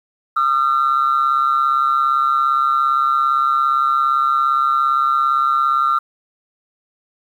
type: tone pair together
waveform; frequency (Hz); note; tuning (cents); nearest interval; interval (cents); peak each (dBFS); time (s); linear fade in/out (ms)
sine; 1215.5 / 1353; D#6 / E6; -41 / +45; major second; 186; -15; 0.36-5.99; 10
effects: tanh soft clip ceiling -8 dBFS + 8-bit